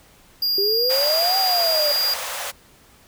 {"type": "tone", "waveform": "square", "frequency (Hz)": 4823, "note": "D8", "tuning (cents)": 45, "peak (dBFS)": -19, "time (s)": [0.42, 2.14], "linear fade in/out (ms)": 5}
{"type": "exponential two-way sweep", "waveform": "sine", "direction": "up then down", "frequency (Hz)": [387.6, 778, 576], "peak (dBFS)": -21, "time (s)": [0.58, 1.92], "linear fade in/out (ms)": 2, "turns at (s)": 1.38}
{"type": "high-pass noise", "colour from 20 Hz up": "pink", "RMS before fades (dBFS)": -29, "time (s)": [0.89, 2.52], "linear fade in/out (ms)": 20, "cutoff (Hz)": 490, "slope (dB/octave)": 96}
{"effects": ["pink hiss -52 dBFS RMS until 3.07 s"]}